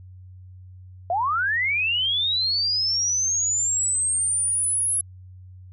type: linear sweep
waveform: sine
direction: up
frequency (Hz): 657 to 10850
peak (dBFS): -20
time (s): 1.1-5.01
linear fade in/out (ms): 2
effects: added 92 Hz sine -41 dBFS peak until 5.72 s